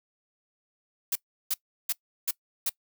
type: noise bursts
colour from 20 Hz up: blue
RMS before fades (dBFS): -27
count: 5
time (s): 1.12-2.695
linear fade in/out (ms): 5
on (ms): 35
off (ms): 350
effects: noise-tail reverb RT60 0.1 s tail -22 dB re dry